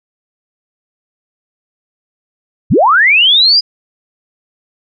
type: linear sweep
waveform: sine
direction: up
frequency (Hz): 54 to 4978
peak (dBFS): -5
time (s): 2.7-3.61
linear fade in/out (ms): 20
effects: none